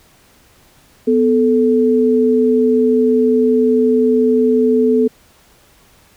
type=tone pair together; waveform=sine; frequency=248.8 / 437.2 Hz; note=B3 / A4; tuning=+13 / -11 cents; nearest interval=minor seventh; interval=976 cents; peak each=-13 / -12 dBFS; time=1.07-5.08 s; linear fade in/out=10 ms; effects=pink hiss -50 dBFS RMS until 6.16 s